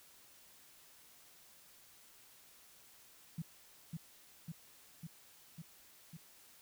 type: tone with echo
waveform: sine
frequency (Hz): 163.6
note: E3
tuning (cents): -13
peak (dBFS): -37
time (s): 3.38-3.42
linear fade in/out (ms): 5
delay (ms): 550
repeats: 5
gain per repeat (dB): -2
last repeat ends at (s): 6.17
effects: white hiss -62 dBFS RMS until 6.61 s